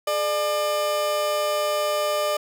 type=tone pair together; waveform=30% pulse; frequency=424.3 / 600 Hz; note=G#4 / D5; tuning=+37 / +37 cents; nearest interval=tritone; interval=600 cents; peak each=-30 / -19 dBFS; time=0.07-2.37 s; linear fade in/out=5 ms; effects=none